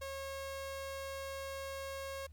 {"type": "tone", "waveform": "sawtooth", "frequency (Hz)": 544, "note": "C#5", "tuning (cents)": -33, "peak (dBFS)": -37, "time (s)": [0.01, 2.27], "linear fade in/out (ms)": 10, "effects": ["added 75 Hz sine -52 dBFS peak until 2.32 s", "pink hiss -75 dBFS RMS until 2.32 s"]}